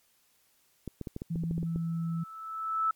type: clicks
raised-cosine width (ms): 3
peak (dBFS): -23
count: 11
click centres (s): 0.877 / 1.013 / 1.072 / 1.164 / 1.219 / 1.358 / 1.437 / 1.511 / 1.58 / 1.63 / 1.76
type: tone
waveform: sine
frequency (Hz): 166.1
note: E3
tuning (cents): +13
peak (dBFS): -29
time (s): 1.3-2.24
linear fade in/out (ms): 10
type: tone with exponential growth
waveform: sine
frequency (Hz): 1312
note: E6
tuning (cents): -9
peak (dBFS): -23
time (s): 1.66-2.91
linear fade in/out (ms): 5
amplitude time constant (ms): 270
effects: white hiss -68 dBFS RMS until 2.95 s + MP3 96 kbps